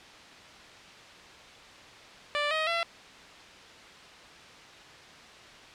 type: tone with pitch steps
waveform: 10% pulse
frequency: 587.3 / 629.5 / 674.6 Hz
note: D5 / D#5 / E5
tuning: 0 / +20 / +40 cents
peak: -18 dBFS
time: 2.35-2.83 s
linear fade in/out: 0 ms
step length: 160 ms
effects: white hiss -49 dBFS RMS until 5.74 s + low-pass 4000 Hz 12 dB/octave